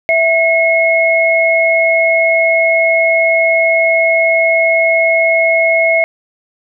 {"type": "tone pair together", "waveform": "sine", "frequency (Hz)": [659.3, 2171], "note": ["E5", "C#7"], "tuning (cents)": [0, -37], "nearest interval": "octave + major sixth", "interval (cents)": 2063, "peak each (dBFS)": -11, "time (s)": [0.09, 6.04], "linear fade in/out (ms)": 0, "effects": []}